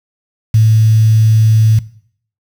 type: tone with quantisation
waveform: sine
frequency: 110 Hz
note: A2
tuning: in tune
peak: -5 dBFS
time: 0.54-1.79 s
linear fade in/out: 5 ms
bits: 5
effects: noise-tail reverb RT60 0.6 s tail -19 dB re dry